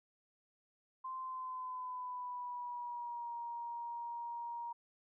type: tone with pitch glide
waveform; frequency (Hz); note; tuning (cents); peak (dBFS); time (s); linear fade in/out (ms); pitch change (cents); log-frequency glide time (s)
sine; 1040 to 942.7; C6 to A#5; -11 to +19; -40; 1.04-4.73; 10; -170; 1.18-3.34
effects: none